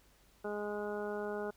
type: harmonic tone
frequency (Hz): 207.6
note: G#3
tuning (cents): 0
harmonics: 1 / 2 / 3 / 4 / 5 / 6 / 7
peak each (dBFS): -44 / -38 / -43 / -46 / -52 / -51 / -47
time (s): 0.44-1.51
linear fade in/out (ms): 10
effects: added 50 Hz sine -67 dBFS peak until 1.56 s + pink hiss -67 dBFS RMS until 1.56 s